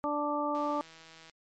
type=harmonic tone; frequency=293.7 Hz; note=D4; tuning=in tune; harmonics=1 / 2 / 3 / 4; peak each=-34 / -34 / -34 / -34 dBFS; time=0.04-0.81 s; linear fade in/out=0 ms
type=click train; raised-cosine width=0.2 ms; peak=-35 dBFS; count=122; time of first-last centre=0.55-1.297 s; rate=162 Hz
effects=MP3 48 kbps